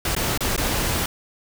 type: noise with dropouts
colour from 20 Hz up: pink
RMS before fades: -23 dBFS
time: 0.05-1.06 s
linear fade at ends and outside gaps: 2 ms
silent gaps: 0.151-0.164 / 0.376-0.406 / 0.564-0.577 s
effects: none